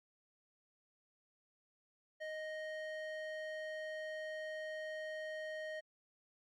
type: tone with band-pass filter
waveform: square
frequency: 622.3 Hz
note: D#5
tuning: in tune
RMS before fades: -44 dBFS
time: 2.2-5.81 s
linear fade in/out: 20 ms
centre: 1300 Hz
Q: 2
effects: Opus 48 kbps